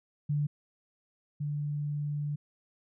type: tone pair in turn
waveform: sine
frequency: 146.83 / 146.83 Hz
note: D3 / D3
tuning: 0 / 0 cents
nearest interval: unison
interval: 0 cents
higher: neither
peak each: -26 / -30 dBFS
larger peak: first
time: 0.29-0.47 / 1.4-2.36 s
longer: second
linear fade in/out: 10 ms
effects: none